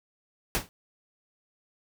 pink noise with exponential decay, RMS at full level -22 dBFS, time 0.55-0.69 s, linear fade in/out 0 ms, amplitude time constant 29 ms, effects none

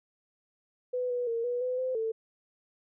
sine tone with pitch steps, 498.9 / 490 / 461.7 / 487.7 / 504 / 514 / 446.4 Hz, B4 / B4 / A#4 / B4 / B4 / C5 / A4, +17 / -14 / -17 / -22 / +35 / -31 / +25 cents, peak -28 dBFS, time 0.93-2.12 s, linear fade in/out 10 ms, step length 170 ms, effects none

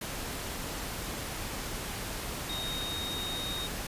sine tone in noise, 3729 Hz, A#7, in tune, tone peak -35 dBFS, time 2.49-3.67 s, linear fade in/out 5 ms, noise pink, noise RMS -37 dBFS, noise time 0.01-3.87 s, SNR -1 dB, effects resampled to 32000 Hz

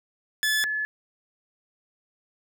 sawtooth / sine tone pair in turn, 1726 / 1718.4 Hz, A6 / A6, -34 / -41 cents, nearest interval unison, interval 7 cents, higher first, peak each -18 / -25 dBFS, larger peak first, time 0.43-0.64 / 0.64-0.85 s, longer neither, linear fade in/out 0 ms, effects none

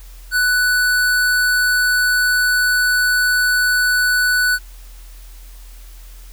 square tone, 1487 Hz, F#6, 8 cents sharp, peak -14 dBFS, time 0.31-4.59 s, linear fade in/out 50 ms, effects added 42 Hz sine -35 dBFS peak until 6.32 s + white hiss -47 dBFS RMS until 6.32 s

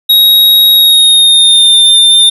square tone with pitch glide, 3790 to 3602 Hz, A#7 to A7, +28 to +40 cents, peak -3 dBFS, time 0.09-2.3 s, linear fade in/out 10 ms, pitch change -88 cents, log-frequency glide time 0.73-1.76 s, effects none

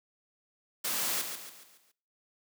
white noise with echo, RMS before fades -32 dBFS, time 0.84-1.22 s, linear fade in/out 10 ms, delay 140 ms, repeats 5, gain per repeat -7 dB, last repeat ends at 1.92 s, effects noise-tail reverb RT60 0.5 s tail -21 dB re dry + high-pass 200 Hz 12 dB/octave

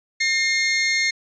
sawtooth tone pair together, 1820 / 2133 Hz, A#6 / C7, -42 / +33 cents, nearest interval minor third, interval 275 cents, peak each -23 / -15 dBFS, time 0.2-1.11 s, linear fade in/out 10 ms, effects resampled to 16000 Hz

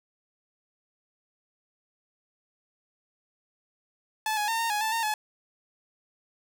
sawtooth tone with pitch steps, 867 / 836 / 909 / 918 / 836 / 880 / 915 / 854 Hz, A5 / G#5 / A#5 / A#5 / G#5 / A5 / A#5 / G#5, -26 / +11 / -44 / -27 / +11 / 0 / -32 / +48 cents, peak -22 dBFS, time 4.26-5.14 s, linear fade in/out 2 ms, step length 110 ms, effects none

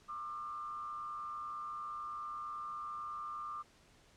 sine tone with frequency modulation, 1199 Hz, D6, 36 cents sharp, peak -40 dBFS, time 0.08-3.63 s, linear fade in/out 20 ms, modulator 111 Hz, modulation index 0.64, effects pink hiss -65 dBFS RMS until 4.16 s + low-pass 8000 Hz 12 dB/octave

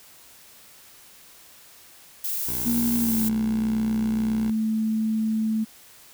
violet noise, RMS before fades -28 dBFS, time 2.24-3.29 s, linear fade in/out 5 ms
10% pulse tone, 61.74 Hz, B1, in tune, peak -26 dBFS, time 2.47-4.51 s, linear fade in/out 10 ms
sine tone with pitch glide, 235.3 to 219.5 Hz, A#3 to A3, +16 to -4 cents, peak -21 dBFS, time 2.65-5.65 s, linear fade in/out 20 ms, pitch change -120 cents, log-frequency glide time 2.98-3.24 s
effects white hiss -50 dBFS RMS until 6.13 s

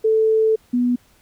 sine tone pair in turn, 440.1 / 245.1 Hz, A4 / B3, 0 / -13 cents, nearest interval minor seventh, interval 1013 cents, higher first, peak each -13 / -15 dBFS, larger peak first, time 0.04-0.56 / 0.73-0.96 s, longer first, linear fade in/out 10 ms, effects pink hiss -56 dBFS RMS until 1.21 s

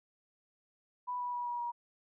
sine tone with pitch steps, 987.8 / 979.3 / 970.8 / 962.5 / 954.2 Hz, B5 / B5 / B5 / B5 / A#5, 0 / -15 / -30 / -45 / +40 cents, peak -34 dBFS, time 1.07-1.72 s, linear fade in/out 20 ms, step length 130 ms, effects none

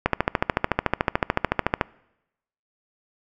click train, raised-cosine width 0.5 ms, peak -3 dBFS, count 25, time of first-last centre 0.06-1.812 s, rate 13.7 Hz, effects noise-tail reverb RT60 0.9 s tail -24 dB re dry

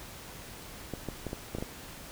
clicks, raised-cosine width 2 ms, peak -21 dBFS, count 7, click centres 0.937 / 1.087 / 1.267 / 1.331 / 1.55 / 1.585 / 1.625 s, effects pink hiss -46 dBFS RMS until 2.11 s

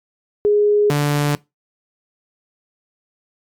sine / sawtooth tone pair in turn, 415.3 / 146.03 Hz, G#4 / D3, 0 / -9 cents, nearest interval octave + tritone, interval 1809 cents, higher first, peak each -11 dBFS, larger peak neither, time 0.45-0.9 / 0.9-1.35 s, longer neither, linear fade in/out 0 ms, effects noise-tail reverb RT60 0.2 s tail -21 dB re dry + MP3 96 kbps

